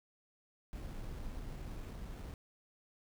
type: noise with sample-and-hold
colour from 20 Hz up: brown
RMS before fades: -44 dBFS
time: 0.73-2.34 s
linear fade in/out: 0 ms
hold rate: 4900 Hz
effects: none